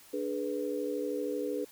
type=chord; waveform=sine; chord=G# diminished; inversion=second; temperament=equal with one note detuned; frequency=293.7 / 421.1 / 493.9 Hz; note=D4 / G#4 / B4; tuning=0 / +24 / 0 cents; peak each=-36 / -35 / -35 dBFS; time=0.13-1.65 s; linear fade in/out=10 ms; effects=white hiss -56 dBFS RMS until 1.71 s